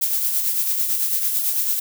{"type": "noise with tremolo", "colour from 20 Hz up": "violet", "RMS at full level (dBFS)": -19, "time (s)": [0.01, 1.8], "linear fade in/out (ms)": 10, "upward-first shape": "triangle", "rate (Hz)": 9, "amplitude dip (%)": 50, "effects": []}